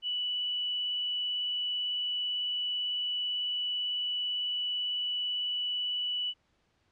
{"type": "tone with vibrato", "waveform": "sine", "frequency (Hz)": 2960, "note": "F#7", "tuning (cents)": 0, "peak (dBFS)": -29, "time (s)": [0.02, 6.34], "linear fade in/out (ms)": 50, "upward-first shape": "triangle", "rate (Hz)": 18, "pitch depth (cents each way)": 9, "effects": ["pink hiss -72 dBFS RMS until 6.91 s", "low-pass 5000 Hz 12 dB/octave"]}